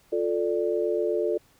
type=chord; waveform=sine; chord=D minor; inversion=first; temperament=just; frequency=352.4 / 440.5 / 587.3 Hz; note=F4 / A4 / D5; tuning=+16 / +2 / 0 cents; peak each=-27 / -26 / -29 dBFS; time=0.12-1.38 s; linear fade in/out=10 ms; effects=pink hiss -61 dBFS RMS until 1.59 s